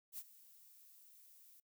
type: noise with ADSR envelope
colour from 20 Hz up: violet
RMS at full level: -45 dBFS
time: 0.12-1.6 s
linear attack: 63 ms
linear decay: 44 ms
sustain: -18 dB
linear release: 4 ms
effects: noise-tail reverb RT60 0.1 s tail -22 dB re dry